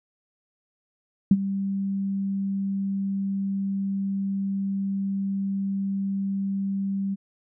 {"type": "tone with ADSR envelope", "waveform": "sine", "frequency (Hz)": 196, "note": "G3", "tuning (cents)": 0, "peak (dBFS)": -10, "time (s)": [1.31, 7.16], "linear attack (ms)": 4, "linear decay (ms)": 44, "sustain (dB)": -14, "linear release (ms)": 28, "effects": []}